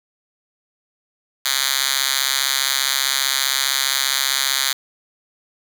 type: tone with high-pass filter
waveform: 5% pulse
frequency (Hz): 135.2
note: C#3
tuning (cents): -43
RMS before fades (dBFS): -20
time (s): 1.45-4.73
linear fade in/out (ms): 5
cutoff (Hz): 2900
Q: 1.1
effects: none